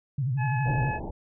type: tone with vibrato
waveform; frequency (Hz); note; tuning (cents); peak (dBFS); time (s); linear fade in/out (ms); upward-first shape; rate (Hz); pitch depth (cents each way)
sine; 130.81; C3; 0; -24; 0.18-0.91; 5; sine; 12; 160
type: harmonic tone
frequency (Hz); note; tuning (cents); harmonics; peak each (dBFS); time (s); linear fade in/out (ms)
854; G#5; +48; 1 / 2 / 3; -31 / -35 / -39; 0.37-1; 50
type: low-pass noise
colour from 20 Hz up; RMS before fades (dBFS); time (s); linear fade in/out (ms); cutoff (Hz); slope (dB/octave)
pink; -34; 0.65-1.11; 10; 920; 96
effects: none